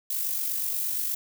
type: noise with amplitude modulation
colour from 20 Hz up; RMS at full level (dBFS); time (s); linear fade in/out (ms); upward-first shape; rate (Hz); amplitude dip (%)
violet; -27; 0.1-1.15; 5; sine; 48.4; 40
effects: none